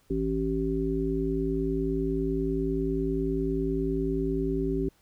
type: harmonic tone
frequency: 55 Hz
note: A1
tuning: in tune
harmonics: 1 / 3 / 5 / 7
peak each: -32 / -33 / -30 / -29 dBFS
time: 0.1-4.89 s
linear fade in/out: 5 ms
effects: pink hiss -65 dBFS RMS until 5.01 s